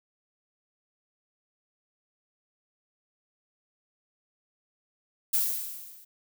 violet noise with level ramp, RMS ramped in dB -23 to -53 dBFS, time 5.33-6.05 s, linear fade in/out 10 ms, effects none

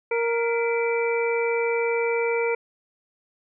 harmonic tone with a mistuned harmonic, 466.2 Hz, A#4, in tune, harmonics 1 / 2 / 3 / 4 / 5, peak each -22 / -31 / -35 / -36 / -29 dBFS, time 0.11-2.55 s, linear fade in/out 5 ms, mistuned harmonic 4, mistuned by +130 cents, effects none

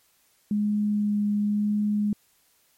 sine tone with vibrato, 207.7 Hz, G#3, in tune, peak -21 dBFS, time 0.51-2.13 s, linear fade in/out 2 ms, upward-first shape sine, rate 0.96 Hz, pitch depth 9 cents each way, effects white hiss -64 dBFS RMS until 2.77 s + MP3 64 kbps

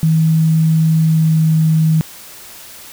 sine tone with pitch glide, 160 to 158.8 Hz, D#3 to D#3, +49 to +36 cents, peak -9 dBFS, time 0.03-2.01 s, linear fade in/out 0 ms, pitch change -13 cents, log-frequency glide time 0.95-1.47 s, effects white hiss -36 dBFS RMS until 2.92 s

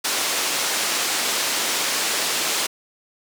white band-pass noise, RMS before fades -23 dBFS, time 0.04-2.67 s, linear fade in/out 10 ms, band 270 to 7500 Hz, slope 12 dB/octave, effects none

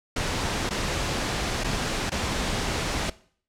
pink noise with dropouts, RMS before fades -27 dBFS, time 0.16-3.1 s, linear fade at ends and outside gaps 5 ms, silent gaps 0.693-0.707 / 1.638-1.643 / 2.097-2.117 s, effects noise-tail reverb RT60 0.5 s tail -19 dB re dry + low-pass 7000 Hz 12 dB/octave

